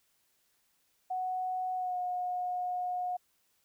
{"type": "tone with pitch glide", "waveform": "sine", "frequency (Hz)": [740, 723.1], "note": ["F#5", "F#5"], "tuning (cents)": [0, -40], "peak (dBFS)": -31, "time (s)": [1.1, 3.17], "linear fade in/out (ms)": 10, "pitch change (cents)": -40, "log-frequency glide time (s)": [1.75, 1.98], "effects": ["white hiss -73 dBFS RMS until 3.64 s"]}